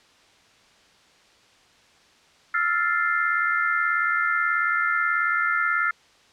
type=chord; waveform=sine; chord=F major seventh; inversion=third; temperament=equal; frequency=1318.5 / 1396.9 / 1760 / 2093 Hz; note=E6 / F6 / A6 / C7; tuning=0 / 0 / 0 / 0 cents; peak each=-27 / -23 / -27 / -28 dBFS; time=2.54-5.91 s; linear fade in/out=5 ms; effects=white hiss -56 dBFS RMS until 6.32 s + low-pass 5000 Hz 12 dB/octave